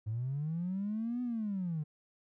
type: linear two-way sweep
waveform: triangle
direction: up then down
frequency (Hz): 103.83 to 250 to 146.9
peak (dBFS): -29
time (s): 0.06-1.84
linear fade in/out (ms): 20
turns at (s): 1.22
effects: tanh soft clip ceiling -30 dBFS